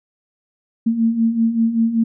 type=beating tone pair; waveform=sine; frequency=224 / 229.2 Hz; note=A3 / A#3; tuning=+31 / -29 cents; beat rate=5.2 Hz; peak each=-21 / -15 dBFS; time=0.86-2.04 s; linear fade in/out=10 ms; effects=none

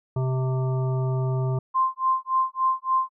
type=harmonic tone; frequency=130 Hz; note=C3; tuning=11 cents flat; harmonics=1 / 3 / 5 / 7 / 9; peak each=-22 / -32 / -36 / -39 / -41 dBFS; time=0.16-1.59 s; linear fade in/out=5 ms
type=tone with tremolo; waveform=sine; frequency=1046.5 Hz; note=C6; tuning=in tune; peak=-17 dBFS; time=1.74-3.1 s; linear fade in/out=20 ms; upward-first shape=sine; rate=3.5 Hz; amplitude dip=100%
effects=none

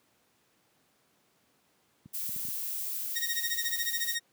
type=clicks; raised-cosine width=5 ms; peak=-32 dBFS; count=5; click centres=2.059 / 2.292 / 2.362 / 2.451 / 2.486 s
type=noise; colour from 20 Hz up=violet; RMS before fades=-35 dBFS; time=2.13-4.16 s; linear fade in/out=20 ms
type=tone with tremolo; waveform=15% pulse; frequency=1864.7 Hz; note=A#6; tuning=in tune; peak=-22 dBFS; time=3.15-4.2 s; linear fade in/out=20 ms; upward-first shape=sine; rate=14 Hz; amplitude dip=90%
effects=pink hiss -69 dBFS RMS until 4.32 s + high-pass 150 Hz 12 dB/octave

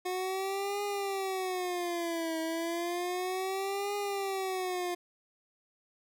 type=tone with vibrato; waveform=25% pulse; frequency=363 Hz; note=F#4; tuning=33 cents flat; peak=-28 dBFS; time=0.05-4.95 s; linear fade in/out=10 ms; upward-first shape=triangle; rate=0.32 Hz; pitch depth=210 cents each way; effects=none

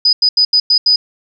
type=tone bursts at uneven times; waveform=sine; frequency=4978 Hz; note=D#8; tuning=in tune; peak=-7 dBFS; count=6; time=0.05-0.13 / 0.22-0.29 / 0.37-0.45 / 0.53-0.6 / 0.7-0.78 / 0.86-0.96 s; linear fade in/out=5 ms; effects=none

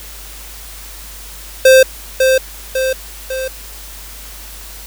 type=tone with echo; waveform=square; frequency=523.3 Hz; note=C5; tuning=in tune; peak=-4 dBFS; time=1.65-1.83 s; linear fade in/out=5 ms; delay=550 ms; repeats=3; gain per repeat=-5 dB; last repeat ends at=3.48 s; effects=added 50 Hz sine -34 dBFS peak until 4.86 s + white hiss -34 dBFS RMS until 4.86 s

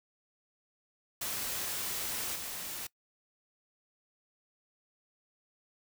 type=noise with level steps; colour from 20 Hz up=white; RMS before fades=-36 / -40 dBFS; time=1.21-2.87 s; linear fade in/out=5 ms; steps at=2.35 s; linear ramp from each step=10 ms; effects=noise-tail reverb RT60 0.1 s tail -22 dB re dry

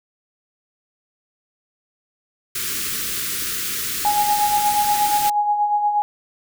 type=band-stop noise; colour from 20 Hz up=white; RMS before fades=-25 dBFS; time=2.55-5.3 s; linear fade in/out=5 ms; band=450 to 1200 Hz; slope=48 dB/octave
type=tone with tremolo; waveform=sine; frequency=830.6 Hz; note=G#5; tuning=in tune; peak=-14 dBFS; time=4.05-6.02 s; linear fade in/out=0 ms; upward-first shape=sine; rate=8.4 Hz; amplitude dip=50%
effects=none

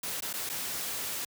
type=noise with dropouts; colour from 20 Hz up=white; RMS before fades=-35 dBFS; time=0.03-1.25 s; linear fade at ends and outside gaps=5 ms; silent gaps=0.206-0.222 / 0.33-0.337 / 0.492-0.497 s; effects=high-pass 80 Hz 12 dB/octave

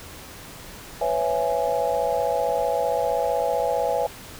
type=chord; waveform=sine; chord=C# minor seventh; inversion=third; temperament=just; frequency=498.9 / 554.4 / 665.2 / 831.5 Hz; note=B4 / C#5 / E5 / G#5; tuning=+17 / 0 / +16 / +2 cents; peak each=-26 dBFS; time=1.01-4.07 s; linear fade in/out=5 ms; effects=pink hiss -41 dBFS RMS until 4.39 s

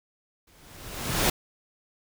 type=noise with exponential growth; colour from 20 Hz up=pink; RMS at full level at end=-20 dBFS; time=0.47-1.3 s; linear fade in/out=5 ms; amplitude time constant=180 ms; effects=none

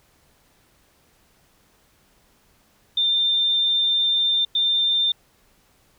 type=tone bursts at uneven times; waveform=sine; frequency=3594 Hz; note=A7; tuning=36 cents sharp; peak=-17 dBFS; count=2; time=2.97-4.45 / 4.55-5.12 s; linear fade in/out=5 ms; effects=pink hiss -60 dBFS RMS until 5.98 s

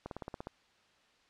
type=slowing click train; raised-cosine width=1 ms; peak=-26 dBFS; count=8; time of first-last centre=0.06-0.471 s; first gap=52 ms; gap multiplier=1.04; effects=white hiss -67 dBFS RMS until 1.29 s + low-pass 4000 Hz 12 dB/octave

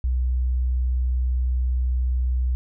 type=tone; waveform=sine; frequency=62.6 Hz; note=B1; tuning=24 cents sharp; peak=-19 dBFS; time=0.04-2.55 s; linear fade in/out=0 ms; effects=none

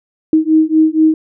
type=beating tone pair; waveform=sine; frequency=313.1 / 317.3 Hz; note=D#4 / D#4; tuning=+11 / +34 cents; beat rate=4.2 Hz; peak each=-11 dBFS; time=0.33-1.14 s; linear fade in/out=2 ms; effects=none

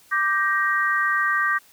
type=chord; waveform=sine; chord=G minor; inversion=second; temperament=just; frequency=1176 / 1568 / 1881.6 Hz; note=D6 / G6 / Bb6; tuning=+2 / 0 / +16 cents; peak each=-23 dBFS; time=0.11-1.59 s; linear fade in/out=20 ms; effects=white hiss -54 dBFS RMS until 1.72 s

